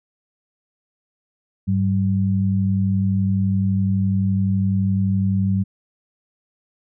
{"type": "tone pair together", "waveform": "sine", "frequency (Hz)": [100.2, 192.01], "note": ["G2", "G3"], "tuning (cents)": [38, -36], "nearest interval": "major seventh", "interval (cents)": 1126, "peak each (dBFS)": -19, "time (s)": [1.67, 5.64], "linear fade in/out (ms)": 20, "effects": []}